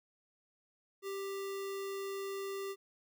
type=tone with sample-and-hold; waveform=sine; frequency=392 Hz; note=G4; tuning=in tune; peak=-37 dBFS; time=1.02-2.76 s; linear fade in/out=50 ms; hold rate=1575 Hz; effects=none